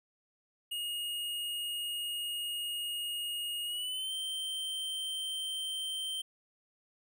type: tone with pitch glide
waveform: square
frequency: 2865 to 3124 Hz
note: F7 to G7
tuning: +44 to -7 cents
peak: -35 dBFS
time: 0.71-6.22 s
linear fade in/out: 10 ms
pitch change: +149 cents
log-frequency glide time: 3.65-4.12 s
effects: none